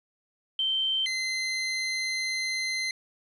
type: tone pair in turn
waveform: sine / 25% pulse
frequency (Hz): 3116 / 2064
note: G7 / C7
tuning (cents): -11 / -24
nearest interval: perfect fifth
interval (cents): 713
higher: first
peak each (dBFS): -24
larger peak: neither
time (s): 0.59-1.06 / 1.06-2.91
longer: second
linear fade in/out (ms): 2
effects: resampled to 24000 Hz + 10-bit